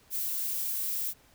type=noise; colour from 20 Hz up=violet; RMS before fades=-32 dBFS; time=0.1-1.14 s; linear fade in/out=50 ms; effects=pink hiss -61 dBFS RMS until 1.34 s